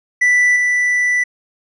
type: tone with level steps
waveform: triangle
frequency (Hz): 1975.5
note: B6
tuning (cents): 0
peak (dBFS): -8 / -11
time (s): 0.21-1.24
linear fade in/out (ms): 10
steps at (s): 0.56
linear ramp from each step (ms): 2
effects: resampled to 24000 Hz